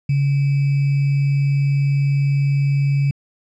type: tone with sample-and-hold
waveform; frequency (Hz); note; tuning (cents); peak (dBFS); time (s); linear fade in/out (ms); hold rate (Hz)
sine; 140; C#3; +18; -14; 0.09-3.11; 5; 2450
effects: low-pass 4000 Hz 12 dB/octave